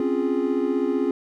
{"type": "chord", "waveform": "triangle", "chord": "Db major seventh", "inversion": "third", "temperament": "equal", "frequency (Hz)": [261.6, 277.2, 349.2, 415.3], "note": ["C4", "Db4", "F4", "Ab4"], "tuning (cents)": [0, 0, 0, 0], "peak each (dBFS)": -24, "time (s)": [0, 1.11], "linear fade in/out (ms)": 2, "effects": []}